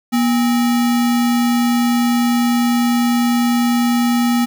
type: tone with sample-and-hold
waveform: sine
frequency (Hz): 240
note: B3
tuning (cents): -49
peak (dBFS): -12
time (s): 0.12-4.46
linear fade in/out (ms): 20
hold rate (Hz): 1050
effects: none